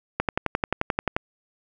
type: click train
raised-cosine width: 0.5 ms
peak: -7 dBFS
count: 12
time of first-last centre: 0.2-1.165 s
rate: 11.4 Hz
effects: none